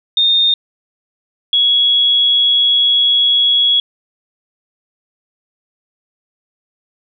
sine tone pair in turn, 3658 / 3344 Hz, A#7 / G#7, -33 / +11 cents, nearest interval major second, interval 156 cents, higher first, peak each -9 dBFS, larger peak neither, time 0.17-0.54 / 1.53-3.8 s, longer second, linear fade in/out 2 ms, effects none

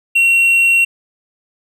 triangle tone, 2735 Hz, F7, 37 cents flat, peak -7 dBFS, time 0.15-0.85 s, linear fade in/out 10 ms, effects none

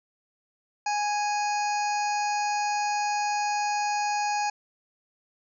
harmonic tone with a mistuned harmonic, 830 Hz, G#5, 1 cent flat, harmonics 1 / 2 / 3 / 5 / 6 / 7 / 8, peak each -25 / -37 / -35 / -42 / -40 / -46 / -38 dBFS, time 0.86-4.5 s, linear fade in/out 5 ms, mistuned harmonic 5, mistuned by +84 cents, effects none

